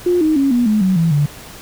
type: tone with pitch steps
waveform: sine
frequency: 354.6 / 312.3 / 275 / 242.2 / 213.3 / 187.84 / 165.43 / 145.69 Hz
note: F4 / D#4 / C#4 / B3 / G#3 / F#3 / E3 / D3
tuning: +26 / +7 / -14 / -34 / +46 / +26 / +6 / -14 cents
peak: -11 dBFS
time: 0.06-1.26 s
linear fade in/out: 5 ms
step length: 150 ms
effects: pink hiss -36 dBFS RMS until 1.61 s